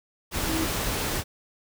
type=tone in noise; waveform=sine; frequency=322 Hz; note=E4; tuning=41 cents flat; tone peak=-27 dBFS; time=0.46-0.68 s; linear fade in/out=50 ms; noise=pink; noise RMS=-28 dBFS; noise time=0.31-1.24 s; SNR=-2 dB; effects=none